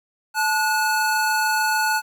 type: tone pair together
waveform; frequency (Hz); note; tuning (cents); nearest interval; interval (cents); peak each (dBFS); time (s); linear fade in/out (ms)
square; 870 / 1458.9; A5 / F#6; -20 / -25; major sixth; 895; -22; 0.34-2.02; 50
effects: 9-bit